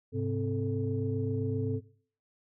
sine tone cluster, 104.8 / 132.5 / 259.1 / 438.7 Hz, G#2 / C3 / C4 / A4, +16 / +22 / -17 / -5 cents, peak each -32 / -35 / -35 / -34 dBFS, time 0.12-1.81 s, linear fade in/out 50 ms, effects noise-tail reverb RT60 0.5 s tail -19 dB re dry + tanh soft clip ceiling -18 dBFS

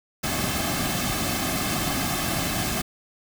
pink noise with comb filter, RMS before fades -26 dBFS, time 0.23-2.82 s, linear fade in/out 10 ms, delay 2.1 ms, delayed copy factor -0.65, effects none

